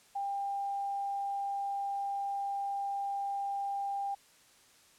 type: tone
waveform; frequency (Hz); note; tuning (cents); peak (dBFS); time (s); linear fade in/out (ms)
sine; 797; G5; +28; -32; 0.15-4.15; 10
effects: white hiss -62 dBFS RMS until 4.98 s + low-pass 10000 Hz 12 dB/octave